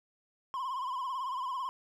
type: tone with vibrato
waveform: triangle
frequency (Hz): 1034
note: C6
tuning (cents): -21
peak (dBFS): -31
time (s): 0.54-1.69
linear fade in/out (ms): 0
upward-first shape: sine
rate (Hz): 18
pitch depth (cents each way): 91
effects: none